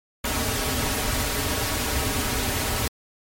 pink noise with comb filter, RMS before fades -25 dBFS, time 0.24-2.88 s, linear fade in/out 5 ms, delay 5.8 ms, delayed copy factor -0.75, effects MP3 64 kbps

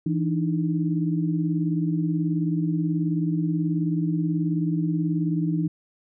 sine tone cluster, 164.7 / 298 / 316.6 Hz, E3 / D4 / D#4, -1 / +25 / +30 cents, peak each -23 / -27 / -30 dBFS, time 0.06-5.68 s, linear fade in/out 5 ms, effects none

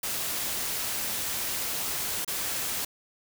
white noise with dropouts, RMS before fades -31 dBFS, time 0.03-2.85 s, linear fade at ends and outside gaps 5 ms, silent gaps 2.248-2.277 s, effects none

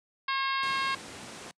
harmonic tone, 540 Hz, C#5, 45 cents flat, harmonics 2 / 3 / 4 / 5 / 6 / 7 / 8 / 9, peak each -30 / -34 / -36 / -38 / -40 / -41 / -42 / -43 dBFS, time 0.28-0.95 s, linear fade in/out 5 ms
pink low-pass noise, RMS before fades -43 dBFS, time 0.63-1.51 s, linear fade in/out 0 ms, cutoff 9800 Hz, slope 48 dB/octave
effects noise-tail reverb RT60 0.1 s tail -26 dB re dry + high-pass 150 Hz 12 dB/octave

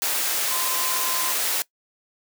sine tone in noise, 1032 Hz, C6, 24 cents flat, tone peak -31 dBFS, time 0.51-1.32 s, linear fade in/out 0 ms, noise white, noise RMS -24 dBFS, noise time 0.02-1.62 s, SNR -10 dB, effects noise-tail reverb RT60 0.1 s tail -21 dB re dry + high-pass 400 Hz 12 dB/octave

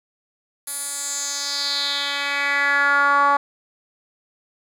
10% pulse tone with band-pass filter sweep, 283.5 Hz, C#4, 39 cents sharp, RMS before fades -21 dBFS, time 0.67-3.37 s, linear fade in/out 5 ms, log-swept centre 11000 to 1000 Hz, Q 3.6, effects none

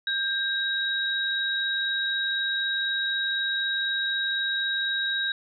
sine tone pair together, 1595 / 3819 Hz, G6 / A#7, +30 / +41 cents, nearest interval octave + minor third, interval 1511 cents, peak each -27 dBFS, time 0.07-5.32 s, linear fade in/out 2 ms, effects none

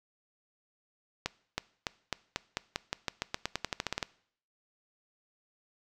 accelerating click train, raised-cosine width 0.2 ms, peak -13 dBFS, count 20, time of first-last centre 1.26-4.028 s, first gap 320 ms, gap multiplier 0.9, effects noise-tail reverb RT60 0.6 s tail -21 dB re dry

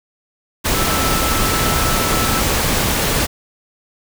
sine tone in noise, 1318.5 Hz, E6, in tune, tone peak -23 dBFS, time 0.74-2.42 s, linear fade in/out 20 ms, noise pink, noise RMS -17 dBFS, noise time 0.64-3.27 s, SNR -9 dB, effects none

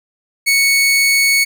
sawtooth tone, 2217 Hz, C#7, in tune, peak -7 dBFS, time 0.46-1.45 s, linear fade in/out 20 ms, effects none

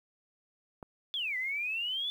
click, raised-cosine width 1 ms, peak -29 dBFS, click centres 0.828 s
sine exponential two-way sweep, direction down then up, 3507 to 1975.5 to 3507 Hz, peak -31 dBFS, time 1.14-2.1 s, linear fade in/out 0 ms, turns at 1.37 s
effects 10-bit

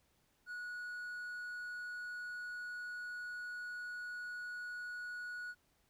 triangle tone, 1461 Hz, F#6, 22 cents flat, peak -40 dBFS, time 0.46-5.55 s, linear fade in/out 50 ms, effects pink hiss -75 dBFS RMS until 5.89 s

